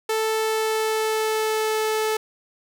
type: tone with pitch glide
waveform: sawtooth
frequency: 440 to 435.2 Hz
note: A4 to A4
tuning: 0 to -19 cents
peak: -17 dBFS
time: 0.09-2.17 s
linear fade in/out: 5 ms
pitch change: -19 cents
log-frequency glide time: 0.29-1.77 s
effects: none